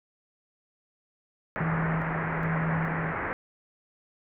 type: low-pass noise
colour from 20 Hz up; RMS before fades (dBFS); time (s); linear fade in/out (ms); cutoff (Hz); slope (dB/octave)
white; -32; 1.56-3.33; 0; 2000; 48
type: tone with tremolo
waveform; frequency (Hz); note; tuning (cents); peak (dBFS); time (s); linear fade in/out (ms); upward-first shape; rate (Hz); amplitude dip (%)
sine; 162.2; E3; -28; -26; 1.6-3.13; 10; square; 1.2; 40
effects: none